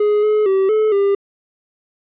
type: tone with pitch steps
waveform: triangle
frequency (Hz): 418 / 425.6 / 385 / 432.2 / 398.7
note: G#4 / G#4 / G4 / A4 / G4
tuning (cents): +11 / +42 / -31 / -31 / +29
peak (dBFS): -10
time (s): 0-1.15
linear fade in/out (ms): 5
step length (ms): 230
effects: resampled to 8000 Hz